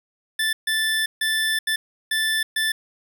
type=tone bursts at uneven times; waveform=25% pulse; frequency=1760 Hz; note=A6; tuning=in tune; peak=-16 dBFS; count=6; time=0.39-0.53 / 0.67-1.06 / 1.21-1.59 / 1.67-1.76 / 2.11-2.43 / 2.56-2.72 s; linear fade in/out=5 ms; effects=none